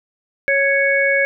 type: harmonic tone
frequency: 554.4 Hz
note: C#5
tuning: in tune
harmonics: 1 / 3 / 4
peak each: -18 / -18 / -17 dBFS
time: 0.48-1.25 s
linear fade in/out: 0 ms
effects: none